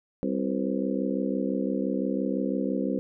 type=harmonic tone with a mistuned harmonic; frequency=65.9 Hz; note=C2; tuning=13 cents sharp; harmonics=3 / 4 / 5 / 6 / 7 / 8; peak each=-30 / -29 / -33 / -36 / -35 / -35 dBFS; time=0.23-2.99 s; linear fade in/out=0 ms; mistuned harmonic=7; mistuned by=+92 cents; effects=none